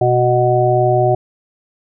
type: harmonic tone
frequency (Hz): 123.47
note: B2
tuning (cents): 0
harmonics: 1 / 3 / 5 / 6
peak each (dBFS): -16 / -16 / -16 / -16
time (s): 0.01-1.15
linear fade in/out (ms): 5
effects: none